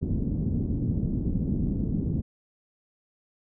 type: low-pass noise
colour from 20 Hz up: white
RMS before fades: -27 dBFS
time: 0.01-2.22 s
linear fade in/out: 20 ms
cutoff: 250 Hz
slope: 24 dB/octave
effects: none